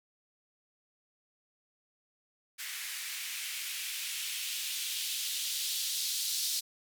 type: noise with band-pass filter sweep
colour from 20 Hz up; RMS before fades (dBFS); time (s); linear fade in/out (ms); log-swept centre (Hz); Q
violet; -36; 2.58-6.61; 20; 1900 to 4300; 1.9
effects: none